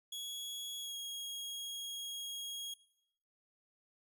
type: tone with pitch glide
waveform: sawtooth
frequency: 3346 to 3289 Hz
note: G#7 to G#7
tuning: +12 to -18 cents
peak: -38 dBFS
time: 0.12-2.74 s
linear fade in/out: 5 ms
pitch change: -30 cents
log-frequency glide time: 0.8-0.95 s
effects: noise-tail reverb RT60 0.8 s tail -21 dB re dry